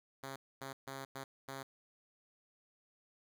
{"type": "tone bursts at uneven times", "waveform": "5% pulse", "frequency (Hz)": 135.4, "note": "C#3", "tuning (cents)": -40, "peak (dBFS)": -32, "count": 5, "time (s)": [[0.23, 0.36], [0.61, 0.73], [0.87, 1.05], [1.15, 1.24], [1.48, 1.63]], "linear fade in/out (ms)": 5, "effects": []}